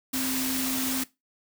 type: tone in noise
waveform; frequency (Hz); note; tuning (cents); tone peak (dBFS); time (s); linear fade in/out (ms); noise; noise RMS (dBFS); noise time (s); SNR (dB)
sine; 261.1; C4; -3; -29; 0.13-1.04; 10; white; -30; 0.13-1.04; -2
effects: noise-tail reverb RT60 0.2 s tail -18 dB re dry